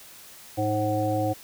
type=harmonic tone with a mistuned harmonic; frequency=106.7 Hz; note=G#2; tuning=47 cents sharp; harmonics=1 / 3 / 5 / 7; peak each=-28 / -28 / -28 / -28 dBFS; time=0.57-1.34 s; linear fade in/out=20 ms; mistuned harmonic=3; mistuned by=-39 cents; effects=white hiss -47 dBFS RMS until 1.43 s